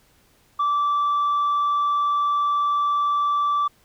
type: tone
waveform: sine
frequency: 1163 Hz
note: D6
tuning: 17 cents flat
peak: -16 dBFS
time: 0.59-3.68 s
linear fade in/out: 10 ms
effects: tanh soft clip ceiling -17 dBFS + pink hiss -59 dBFS RMS until 3.84 s